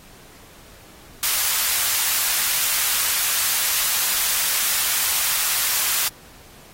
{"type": "high-pass noise", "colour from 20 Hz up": "white", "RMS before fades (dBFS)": -21, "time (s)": [1.23, 6.08], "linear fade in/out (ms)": 0, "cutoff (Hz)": 1000, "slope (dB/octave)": 12, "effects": ["pink hiss -47 dBFS RMS until 6.73 s", "AAC 48 kbps"]}